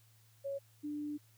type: tone pair in turn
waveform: sine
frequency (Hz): 554.4 / 295.7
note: C#5 / D4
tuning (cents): 0 / +12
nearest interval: major seventh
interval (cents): 1088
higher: first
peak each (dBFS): -36 / -37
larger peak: first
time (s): 0.44-0.59 / 0.83-1.18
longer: second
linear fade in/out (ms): 20
effects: added 111 Hz sine -64 dBFS peak until 1.37 s + white hiss -69 dBFS RMS until 1.37 s